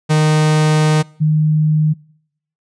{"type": "tone pair in turn", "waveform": ["45% pulse", "sine"], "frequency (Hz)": [154.2, 154.2], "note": ["D#3", "D#3"], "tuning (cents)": [-15, -15], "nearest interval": "unison", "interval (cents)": 0, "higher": "neither", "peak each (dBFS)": -10, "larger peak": "neither", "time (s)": [[0.09, 1.03], [1.2, 1.94]], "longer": "first", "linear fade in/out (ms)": 20, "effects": ["noise-tail reverb RT60 0.7 s tail -25 dB re dry", "resampled to 22050 Hz"]}